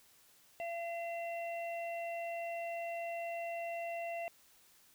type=harmonic tone; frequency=680 Hz; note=F5; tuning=46 cents flat; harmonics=1 / 3 / 4; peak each=-38 / -49 / -47 dBFS; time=0.6-4.28 s; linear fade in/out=0 ms; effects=white hiss -65 dBFS RMS until 4.94 s